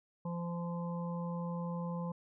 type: harmonic tone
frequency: 172 Hz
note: F3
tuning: 26 cents flat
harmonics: 1 / 3 / 5 / 6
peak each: -36 / -44 / -49 / -47 dBFS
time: 0.25-2.12 s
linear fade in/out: 5 ms
effects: none